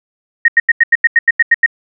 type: tone bursts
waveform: sine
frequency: 1864.7 Hz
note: A#6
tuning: in tune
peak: -4 dBFS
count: 11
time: 0.45-1.662 s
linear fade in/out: 5 ms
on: 32 ms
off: 86 ms
effects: none